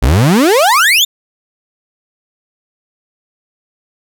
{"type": "exponential sweep", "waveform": "35% pulse", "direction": "up", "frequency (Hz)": [54, 3717], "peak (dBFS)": -5, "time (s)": [0.02, 1.05], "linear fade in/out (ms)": 10, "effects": []}